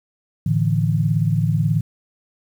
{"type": "chord", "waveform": "sine", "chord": "A suspended fourth", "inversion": "none", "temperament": "just", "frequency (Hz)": [110, 146.67, 165], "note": ["A2", "D3", "E3"], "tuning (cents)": [0, -2, 2], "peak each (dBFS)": -20, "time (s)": [0.46, 1.81], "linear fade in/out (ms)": 5, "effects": ["8-bit"]}